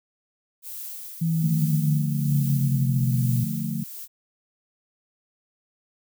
violet noise with tremolo, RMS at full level -35 dBFS, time 0.62-4.08 s, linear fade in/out 50 ms, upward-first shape triangle, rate 1.2 Hz, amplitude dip 55%
sine exponential sweep, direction down, 166 to 123.47 Hz, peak -20 dBFS, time 1.21-3.44 s, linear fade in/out 10 ms
sine chord, D minor, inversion none, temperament equal, 146.83 / 174.61 / 220 Hz, D3 / F3 / A3, 0 / 0 / 0 cents, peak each -30 / -30 / -29 dBFS, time 1.42-3.84 s, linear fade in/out 10 ms
effects none

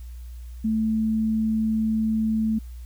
sine tone, 220 Hz, A3, in tune, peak -20 dBFS, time 0.64-2.59 s, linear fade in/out 10 ms, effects added 60 Hz sine -35 dBFS peak until 2.85 s + white hiss -58 dBFS RMS until 2.85 s

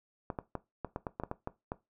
clicks, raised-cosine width 1 ms, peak -21 dBFS, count 11, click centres 0.302 / 0.388 / 0.553 / 0.847 / 0.961 / 1.068 / 1.199 / 1.236 / 1.314 / 1.474 / 1.719 s, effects noise-tail reverb RT60 0.2 s tail -17 dB re dry

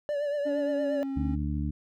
triangle tone with vibrato, 580 Hz, D5, 22 cents flat, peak -25 dBFS, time 0.09-1.03 s, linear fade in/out 0 ms, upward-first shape triangle, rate 8.6 Hz, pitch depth 55 cents each way
triangle tone with pitch glide, 285.4 to 270.6 Hz, D4 to C#4, -49 to -42 cents, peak -28 dBFS, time 0.45-1.36 s, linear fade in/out 20 ms, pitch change -93 cents, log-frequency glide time 0.6-1.13 s
harmonic tone, 73.42 Hz, D2, in tune, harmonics 1 / 2 / 3 / 4, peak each -30 / -33 / -35 / -36 dBFS, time 1.16-1.71 s, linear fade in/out 10 ms
effects none

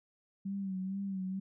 sine tone with vibrato, 192.4 Hz, G3, 32 cents flat, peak -34 dBFS, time 0.45-1.4 s, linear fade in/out 10 ms, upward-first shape sine, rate 2.2 Hz, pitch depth 54 cents each way, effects none

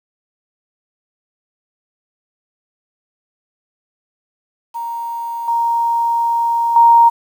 sine tone with level steps, 932.3 Hz, A#5, in tune, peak -21 / -13 / -5 dBFS, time 4.74-7.1 s, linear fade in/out 20 ms, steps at 5.48 / 6.76 s, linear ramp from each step 2 ms, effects 7-bit

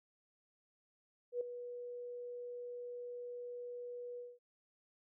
sine tone with ADSR envelope, 486.7 Hz, B4, 25 cents flat, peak -32 dBFS, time 1.32-4.39 s, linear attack 89 ms, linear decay 4 ms, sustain -11 dB, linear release 210 ms, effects none

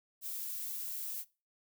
violet noise, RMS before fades -40 dBFS, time 0.21-1.25 s, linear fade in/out 50 ms, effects noise-tail reverb RT60 0.3 s tail -20 dB re dry

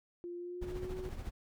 sine tone with pitch glide, 349.2 to 370 Hz, F4 to F#4, 0 to 0 cents, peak -40 dBFS, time 0.24-1.09 s, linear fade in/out 0 ms, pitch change +100 cents, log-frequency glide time 0.37-0.94 s
brown noise with tremolo, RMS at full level -40 dBFS, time 0.61-1.31 s, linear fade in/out 20 ms, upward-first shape sine, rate 14 Hz, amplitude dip 55%
effects none

